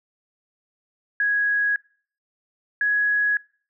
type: tone pair in turn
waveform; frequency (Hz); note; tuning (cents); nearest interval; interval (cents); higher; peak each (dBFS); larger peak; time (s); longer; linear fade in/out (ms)
sine; 1661.2 / 1672.8; G#6 / G#6; 0 / +12; unison; 12; second; -18; neither; 1.2-1.76 / 2.81-3.37; neither; 2
effects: noise-tail reverb RT60 0.5 s tail -25 dB re dry